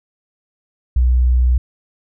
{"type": "tone", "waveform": "sine", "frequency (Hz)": 62, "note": "B1", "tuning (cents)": 7, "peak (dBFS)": -10, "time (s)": [0.96, 1.58], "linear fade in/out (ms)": 5, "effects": []}